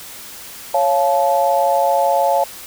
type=chord; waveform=sine; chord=Db augmented; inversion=none; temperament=just; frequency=554.4 / 693 / 866.2 Hz; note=Db5 / F5 / A5; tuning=0 / -14 / -27 cents; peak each=-17 dBFS; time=0.74-2.44 s; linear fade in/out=5 ms; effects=white hiss -35 dBFS RMS until 2.66 s